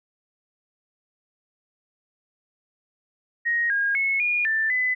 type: tone with pitch steps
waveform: sine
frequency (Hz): 1876 / 1627 / 2190 / 2435 / 1774 / 2009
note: A#6 / G#6 / C#7 / D#7 / A6 / B6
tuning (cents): +11 / -36 / -22 / -38 / +14 / +29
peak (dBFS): -20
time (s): 3.45-4.95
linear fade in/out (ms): 20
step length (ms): 250
effects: none